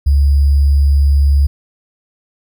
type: tone with sample-and-hold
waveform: sine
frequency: 70.4 Hz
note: C#2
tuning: 27 cents sharp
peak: -7 dBFS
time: 0.06-1.47 s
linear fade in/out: 10 ms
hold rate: 4900 Hz
effects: none